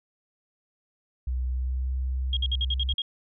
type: tone with pitch glide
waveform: sine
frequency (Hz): 63 to 64.55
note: B1 to C2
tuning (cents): +35 to -23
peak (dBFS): -25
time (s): 1.27-2.94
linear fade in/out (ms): 5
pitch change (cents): +42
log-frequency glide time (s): 1.47-1.89
type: tone bursts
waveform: sine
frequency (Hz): 3260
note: G#7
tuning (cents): -33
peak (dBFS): -25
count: 8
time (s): 2.33-3.019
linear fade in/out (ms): 2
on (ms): 38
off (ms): 55
effects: none